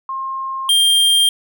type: tone pair in turn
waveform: sine / square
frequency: 1066 / 3194 Hz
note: C6 / G7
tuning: +32 / +32 cents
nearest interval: octave + perfect fifth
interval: 1900 cents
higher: second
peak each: -21 / -11 dBFS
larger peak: second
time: 0.09-0.69 / 0.69-1.29 s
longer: neither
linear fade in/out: 2 ms
effects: none